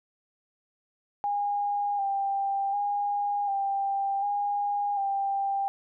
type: tone with vibrato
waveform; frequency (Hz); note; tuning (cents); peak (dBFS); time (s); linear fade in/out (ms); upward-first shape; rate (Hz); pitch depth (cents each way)
sine; 803; G5; +41; -25; 1.24-5.68; 0; square; 0.67; 27
effects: none